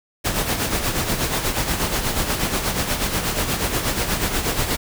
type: noise with tremolo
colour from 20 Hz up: pink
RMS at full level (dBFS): -20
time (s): 0.24-4.77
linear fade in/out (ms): 20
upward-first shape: sine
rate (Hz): 8.3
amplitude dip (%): 55
effects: none